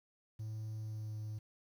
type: tone with pitch glide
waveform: triangle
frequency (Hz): 109.1 to 107.54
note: A2 to A2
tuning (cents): -14 to -39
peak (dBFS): -37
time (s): 0.39-1.39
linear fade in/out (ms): 10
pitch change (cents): -25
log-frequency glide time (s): 0.77-1.16
effects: tanh soft clip ceiling -33 dBFS + 11-bit